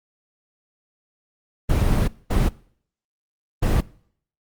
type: noise bursts at uneven times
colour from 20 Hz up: brown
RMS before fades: -18 dBFS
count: 3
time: 1.69-2.08 / 2.3-2.49 / 3.62-3.81 s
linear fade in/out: 10 ms
effects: noise-tail reverb RT60 0.6 s tail -22 dB re dry + Opus 24 kbps